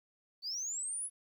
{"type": "linear sweep", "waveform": "sine", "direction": "up", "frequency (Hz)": [4430, 10480], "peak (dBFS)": -34, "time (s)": [0.42, 1.1], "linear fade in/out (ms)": 50, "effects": ["tanh soft clip ceiling -33 dBFS", "12-bit"]}